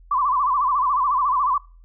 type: tone with vibrato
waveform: sine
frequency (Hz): 1082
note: C#6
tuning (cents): -42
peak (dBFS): -17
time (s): 0.11-1.58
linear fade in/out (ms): 5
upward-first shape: sine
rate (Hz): 14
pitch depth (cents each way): 150
effects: noise-tail reverb RT60 0.4 s tail -25 dB re dry + added 42 Hz sine -45 dBFS peak until 1.84 s